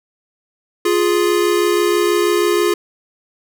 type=tone pair together; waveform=square; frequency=350 / 416.2 Hz; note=F4 / G#4; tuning=+4 / +4 cents; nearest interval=minor third; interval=300 cents; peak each=-16 / -17 dBFS; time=0.85-2.74 s; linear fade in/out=5 ms; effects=none